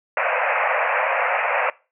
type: band-pass noise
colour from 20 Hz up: pink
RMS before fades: -21 dBFS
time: 0.17-1.7 s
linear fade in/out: 2 ms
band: 500 to 2600 Hz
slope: 96 dB/octave
effects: noise-tail reverb RT60 0.3 s tail -21 dB re dry